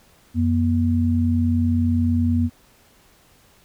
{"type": "tone pair together", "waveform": "sine", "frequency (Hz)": [89.9, 240], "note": ["F#2", "B3"], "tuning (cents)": [-49, -49], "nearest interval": "octave + perfect fourth", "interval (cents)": 1700, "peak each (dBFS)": -19, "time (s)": [0.34, 2.5], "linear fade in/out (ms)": 50, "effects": ["pink hiss -55 dBFS RMS until 3.64 s"]}